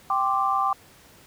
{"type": "chord", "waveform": "sine", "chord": "G suspended fourth", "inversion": "none", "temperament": "equal", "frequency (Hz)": [784, 1046.5, 1174.7], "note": ["G5", "C6", "D6"], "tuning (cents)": [0, 0, 0], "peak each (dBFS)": [-25, -27, -23], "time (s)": [0.1, 0.73], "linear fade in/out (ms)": 2, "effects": ["pink hiss -52 dBFS RMS until 1.26 s", "high-pass 60 Hz 12 dB/octave"]}